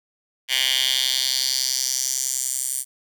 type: tone with high-pass filter sweep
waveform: 10% pulse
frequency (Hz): 130.81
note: C3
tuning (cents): 0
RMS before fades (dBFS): -23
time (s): 0.48-2.85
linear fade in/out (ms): 50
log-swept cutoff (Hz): 2700 to 9000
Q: 3
effects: none